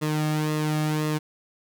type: tone with flanger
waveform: sawtooth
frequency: 153.2 Hz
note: D#3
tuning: 27 cents flat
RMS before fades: -25 dBFS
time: 0.01-1.19 s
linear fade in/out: 20 ms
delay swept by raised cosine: 1.3 to 2.04 ms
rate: 1.9 Hz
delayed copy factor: -0.6
effects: none